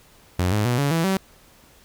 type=tone with pitch steps; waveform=sawtooth; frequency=90.4 / 105.05 / 122.07 / 141.85 / 164.84 / 191.55 Hz; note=F#2 / G#2 / B2 / C#3 / E3 / G3; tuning=-40 / +20 / -20 / +40 / 0 / -40 cents; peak=-15 dBFS; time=0.39-1.17 s; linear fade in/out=0 ms; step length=130 ms; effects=pink hiss -53 dBFS RMS until 1.84 s